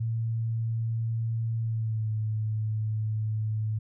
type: tone with pitch glide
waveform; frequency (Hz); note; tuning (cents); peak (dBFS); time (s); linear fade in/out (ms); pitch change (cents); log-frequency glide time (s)
sine; 113.7 to 108.57; A#2 to A2; -43 to -23; -26; 0-3.79; 10; -80; 1.61-2.11
effects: none